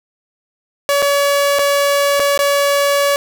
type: tone with dropouts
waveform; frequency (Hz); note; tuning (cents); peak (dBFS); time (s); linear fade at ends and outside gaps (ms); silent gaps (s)
sawtooth; 567; C#5; +39; -8; 0.89-3.16; 0; 1.021-1.025 / 1.587-1.592 / 2.196-2.201 / 2.376-2.391
effects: 8-bit